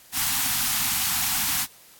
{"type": "band-stop noise", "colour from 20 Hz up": "white", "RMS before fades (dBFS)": -24, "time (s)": [0.12, 1.67], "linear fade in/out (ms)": 50, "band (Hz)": [290, 710], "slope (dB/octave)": 96, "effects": ["white hiss -51 dBFS RMS until 1.99 s", "AAC 64 kbps"]}